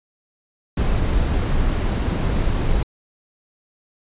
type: noise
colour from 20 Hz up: brown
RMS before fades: -19 dBFS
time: 0.77-2.83 s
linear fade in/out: 5 ms
effects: resampled to 8000 Hz